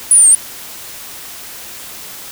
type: linear two-way sweep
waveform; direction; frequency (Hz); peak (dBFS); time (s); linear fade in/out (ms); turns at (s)
sine; down then up; 9956 to 8372 to 9810; -4; 0.11-0.35; 2; 0.3
effects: white hiss -31 dBFS RMS until 2.31 s